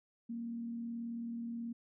sine tone with frequency modulation, 233.1 Hz, A#3, in tune, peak -38 dBFS, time 0.29-1.73 s, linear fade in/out 10 ms, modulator 38.6 Hz, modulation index 0.22, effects none

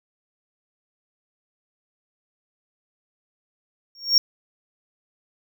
triangle tone with exponential growth, 5540 Hz, F8, 15 cents flat, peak -8 dBFS, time 3.95-4.18 s, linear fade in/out 1 ms, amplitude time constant 48 ms, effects none

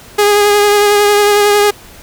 sawtooth tone with vibrato, 412.1 Hz, G#4, 13 cents flat, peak -3 dBFS, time 0.18-1.71 s, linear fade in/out 10 ms, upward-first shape triangle, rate 11 Hz, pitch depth 24 cents each way, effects pink hiss -37 dBFS RMS until 2.02 s

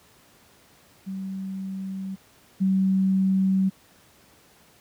sine tone pair in turn, 191.7 / 190.83 Hz, G3 / G3, -38 / -46 cents, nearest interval unison, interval 8 cents, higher first, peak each -29 / -18 dBFS, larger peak second, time 1.06-2.16 / 2.6-3.7 s, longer neither, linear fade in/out 20 ms, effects pink hiss -56 dBFS RMS until 4.8 s + high-pass 80 Hz 12 dB/octave

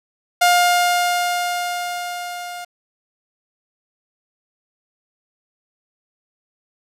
sawtooth tone with level ramp, 708 Hz, F5, 23 cents sharp, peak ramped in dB -7 to -26 dBFS, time 0.41-2.65 s, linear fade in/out 10 ms, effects resampled to 32000 Hz + 8-bit

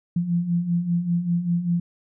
sine beating tone pair, 169.2 / 174.3 Hz, E3 / F3, +45 / -3 cents, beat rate 5.1 Hz, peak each -27 / -21 dBFS, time 0.16-1.8 s, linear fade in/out 5 ms, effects none

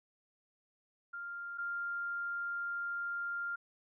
sine tone pair in turn, 1396.9 / 1396.9 Hz, F6 / F6, 0 / 0 cents, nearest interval unison, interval 0 cents, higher neither, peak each -40 / -35 dBFS, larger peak second, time 1.13-1.58 / 1.58-3.56 s, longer second, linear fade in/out 10 ms, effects none

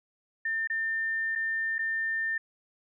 sine tone with dropouts, 1800 Hz, A6, 39 cents sharp, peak -27 dBFS, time 0.45-2.38 s, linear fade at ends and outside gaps 5 ms, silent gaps 0.674-0.699 / 1.353-1.357 / 1.783-1.79 s, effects none

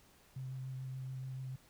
sine tone with vibrato, 130.81 Hz, C3, in tune, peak -40 dBFS, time 0.36-1.56 s, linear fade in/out 5 ms, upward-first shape triangle, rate 6.9 Hz, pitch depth 18 cents each way, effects pink hiss -65 dBFS RMS until 1.69 s

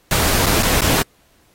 pink noise with dropouts, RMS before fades -17 dBFS, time 0.11-1.02 s, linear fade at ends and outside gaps 1 ms, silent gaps 0.461-0.465 / 0.627-0.631 / 0.809-0.819 s, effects pink hiss -57 dBFS RMS until 1.54 s + AAC 48 kbps

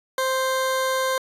20% pulse tone, 523.3 Hz, C5, in tune, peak -16 dBFS, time 0.18-1.18 s, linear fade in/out 2 ms, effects resampled to 32000 Hz

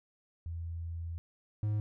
sine / triangle tone pair in turn, 83.7 / 105.85 Hz, E2 / G#2, +27 / +33 cents, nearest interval major third, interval 406 cents, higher second, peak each -36 / -27 dBFS, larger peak second, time 0.46-1.18 / 1.63-1.8 s, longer first, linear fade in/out 0 ms, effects none

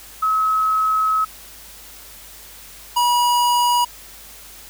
sine / square tone pair in turn, 1284 / 967.5 Hz, E6 / B5, -46 / -36 cents, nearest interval perfect fourth, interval 490 cents, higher first, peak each -15 dBFS, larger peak neither, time 0.22-1.25 / 2.96-3.85 s, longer first, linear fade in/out 10 ms, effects added 50 Hz sine -49 dBFS peak until 4.69 s + white hiss -41 dBFS RMS until 4.69 s

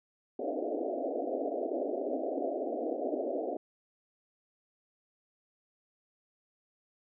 white band-pass noise, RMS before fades -34 dBFS, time 0.39-3.57 s, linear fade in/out 5 ms, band 250 to 710 Hz, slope 96 dB/octave, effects none

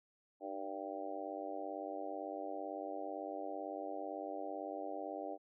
harmonic tone with a mistuned harmonic, 97.9 Hz, G2, 2 cents flat, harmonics 3 / 4 / 5 / 6 / 7 / 8, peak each -47 / -50 / -49 / -46 / -47 / -47 dBFS, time 0.4-5.38 s, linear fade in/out 50 ms, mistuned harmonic 3, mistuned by +55 cents, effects none

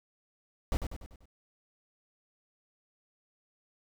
brown noise with echo, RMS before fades -28 dBFS, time 0.72-0.77 s, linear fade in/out 0 ms, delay 97 ms, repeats 5, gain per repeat -6 dB, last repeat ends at 1.255 s, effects none

